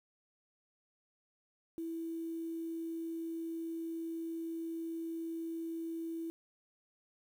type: tone with quantisation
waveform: sine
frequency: 329.6 Hz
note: E4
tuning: in tune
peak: -37 dBFS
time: 1.78-6.3 s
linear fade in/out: 0 ms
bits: 10
effects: none